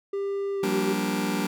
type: tone with pitch glide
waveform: triangle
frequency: 397.2 to 384.6 Hz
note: G4 to G4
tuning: +23 to -33 cents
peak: -24 dBFS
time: 0.13-0.93 s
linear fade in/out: 5 ms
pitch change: -56 cents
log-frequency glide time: 0.54-0.71 s
type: chord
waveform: sawtooth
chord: G minor seventh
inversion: third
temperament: just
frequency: 176.4 / 196 / 235.2 / 294 Hz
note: F3 / G3 / Bb3 / D4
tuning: +18 / 0 / +16 / +2 cents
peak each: -29 / -24 / -27 / -26 dBFS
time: 0.63-1.47 s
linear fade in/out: 5 ms
effects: none